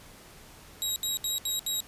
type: tone bursts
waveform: 20% pulse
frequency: 3827 Hz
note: A#7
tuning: 45 cents sharp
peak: -22 dBFS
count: 5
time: 0.82-1.804 s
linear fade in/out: 0 ms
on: 140 ms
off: 71 ms
effects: pink hiss -51 dBFS RMS until 1.87 s + resampled to 32000 Hz